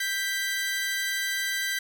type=tone pair together; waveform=sawtooth; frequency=1577.9 / 1975.5 Hz; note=G6 / B6; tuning=+11 / 0 cents; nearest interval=major third; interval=389 cents; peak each=-26 dBFS; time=0-1.79 s; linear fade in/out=5 ms; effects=none